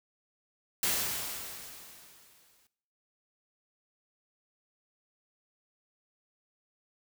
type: noise with exponential decay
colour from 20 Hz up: white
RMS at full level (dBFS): -28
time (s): 0.83-2.67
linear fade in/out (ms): 2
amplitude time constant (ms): 400
effects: noise-tail reverb RT60 0.7 s tail -19 dB re dry